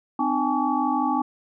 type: tone cluster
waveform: sine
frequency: 256.6 / 302.5 / 806 / 859 / 1137 Hz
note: C4 / D#4 / G5 / A5 / C#6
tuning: -34 / -49 / +48 / -42 / +44 cents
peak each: -26 / -27 / -27 / -26 / -28 dBFS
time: 0.19-1.22 s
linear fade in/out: 5 ms
effects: none